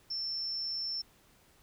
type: tone with amplitude modulation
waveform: sine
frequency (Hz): 5370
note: E8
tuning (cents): +31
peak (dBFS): -32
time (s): 0.1-1.02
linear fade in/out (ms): 10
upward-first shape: sine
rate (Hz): 157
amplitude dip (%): 25
effects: pink hiss -64 dBFS RMS until 1.62 s